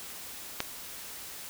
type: clicks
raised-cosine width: 0.2 ms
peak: -28 / -11 dBFS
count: 2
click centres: 0.103 / 0.604 s
effects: white hiss -43 dBFS RMS until 1.49 s